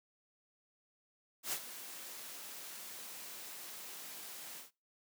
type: noise with ADSR envelope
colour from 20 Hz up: white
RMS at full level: -36 dBFS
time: 1.43-4.71 s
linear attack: 91 ms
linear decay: 67 ms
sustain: -12 dB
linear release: 140 ms
effects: noise-tail reverb RT60 0.3 s tail -24 dB re dry + high-pass 200 Hz 12 dB/octave